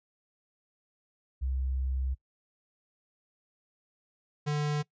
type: tone pair in turn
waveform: sine / square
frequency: 65.4 / 148.27 Hz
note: C2 / D3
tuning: 0 / +17 cents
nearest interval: octave + major second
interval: 1417 cents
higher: second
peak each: -28 dBFS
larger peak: neither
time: 1.41-2.15 / 4.46-4.83 s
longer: first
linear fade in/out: 20 ms
effects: noise-tail reverb RT60 0.1 s tail -22 dB re dry + resampled to 16000 Hz